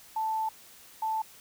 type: tone pair in turn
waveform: sine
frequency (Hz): 880 / 880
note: A5 / A5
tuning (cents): 0 / 0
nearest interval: unison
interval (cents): 0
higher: neither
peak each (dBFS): -27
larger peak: neither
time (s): 0.16-0.49 / 1.02-1.22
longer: first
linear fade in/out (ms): 5
effects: white hiss -53 dBFS RMS until 1.4 s